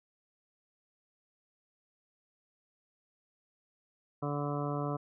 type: harmonic tone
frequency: 144.9 Hz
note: D3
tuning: 23 cents flat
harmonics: 1 / 2 / 3 / 4 / 5 / 7 / 8 / 9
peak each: -35 / -38 / -40 / -41 / -42 / -43 / -44 / -45 dBFS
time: 4.22-4.97 s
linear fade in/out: 10 ms
effects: none